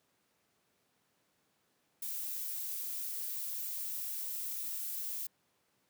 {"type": "noise", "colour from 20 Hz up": "violet", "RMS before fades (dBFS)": -39, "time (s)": [2.02, 5.27], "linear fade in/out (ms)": 5, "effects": ["pink hiss -75 dBFS RMS until 5.89 s", "high-pass 150 Hz 12 dB/octave"]}